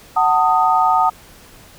sine chord, D# diminished, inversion first, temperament just, 746.7 / 896 / 1244.5 Hz, F#5 / A5 / D#6, +16 / +31 / 0 cents, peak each -16 dBFS, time 0.16-1.1 s, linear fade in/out 10 ms, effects pink hiss -44 dBFS RMS until 1.78 s

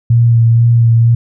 sine tone with vibrato, 116.54 Hz, A#2, in tune, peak -5 dBFS, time 0.1-1.15 s, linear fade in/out 5 ms, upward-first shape sine, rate 2.1 Hz, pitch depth 21 cents each way, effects none

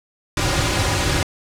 pink noise with comb filter, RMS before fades -19 dBFS, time 0.37-1.23 s, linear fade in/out 2 ms, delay 4.5 ms, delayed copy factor -0.7, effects low-pass 8000 Hz 12 dB/octave

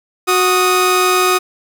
sawtooth tone pair together, 367.6 / 1244.5 Hz, F#4 / D#6, -11 / 0 cents, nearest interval octave + major sixth, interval 2111 cents, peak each -10 dBFS, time 0.27-1.39 s, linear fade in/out 20 ms, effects none

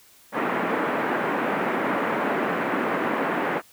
pink band-pass noise, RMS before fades -25 dBFS, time 0.32-3.62 s, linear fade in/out 50 ms, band 220 to 2000 Hz, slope 24 dB/octave, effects white hiss -54 dBFS RMS until 3.72 s

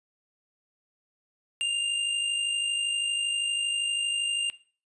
square tone with amplitude modulation, 2800 Hz, F7, 4 cents sharp, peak -24 dBFS, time 1.61-4.5 s, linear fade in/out 0 ms, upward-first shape sine, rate 52.6 Hz, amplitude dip 40%, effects noise-tail reverb RT60 0.4 s tail -17 dB re dry + resampled to 24000 Hz

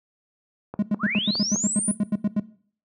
click train, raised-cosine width 1 ms, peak -19 dBFS, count 5, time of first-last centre 0.74-1.56 s, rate 4.88 Hz
triangle tone bursts, 207.7 Hz, G#3, in tune, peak -16 dBFS, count 14, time 0.79-2.397 s, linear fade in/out 2 ms, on 34 ms, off 87 ms
sine linear sweep, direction up, 987.8 to 10110 Hz, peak -24 dBFS, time 0.99-1.95 s, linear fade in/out 50 ms
effects noise-tail reverb RT60 0.5 s tail -18 dB re dry + high-pass 100 Hz 12 dB/octave

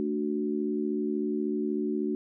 sine chord, D major, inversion second, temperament equal with one note detuned, 220.9 / 293.7 / 370 Hz, A3 / D4 / F#4, +7 / 0 / 0 cents, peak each -31 dBFS, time 0-2.15 s, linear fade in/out 0 ms, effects none

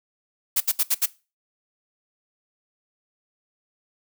blue noise bursts, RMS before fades -20 dBFS, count 5, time 0.56-1.061 s, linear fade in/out 10 ms, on 45 ms, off 69 ms, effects noise-tail reverb RT60 0.3 s tail -20 dB re dry

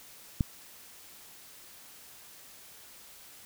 click, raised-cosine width 5 ms, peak -13 dBFS, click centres 0.408 s, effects white hiss -52 dBFS RMS until 3.45 s

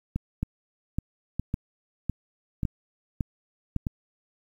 two click trains, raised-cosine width 5 ms, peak -15 / -14 dBFS, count 4 / 7, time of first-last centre 0.16-3.868 / 0.43-3.763 s, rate 0.809 / 1.8 Hz, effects 9-bit

